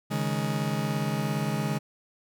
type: chord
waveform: 40% pulse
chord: C# suspended second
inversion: none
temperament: just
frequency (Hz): 138.59 / 155.92 / 207.9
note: C#3 / D#3 / G#3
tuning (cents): 0 / +4 / +2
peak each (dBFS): -30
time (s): 0.1-1.79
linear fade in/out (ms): 20
effects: none